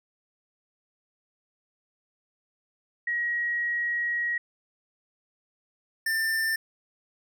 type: tone pair in turn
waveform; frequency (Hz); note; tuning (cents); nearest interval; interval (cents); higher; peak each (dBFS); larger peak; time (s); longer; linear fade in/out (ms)
sine / square; 1900 / 1789.5; A#6 / A6; +33 / +29; minor second; 104; first; -25; neither; 3.07-4.38 / 6.06-6.56; first; 5
effects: none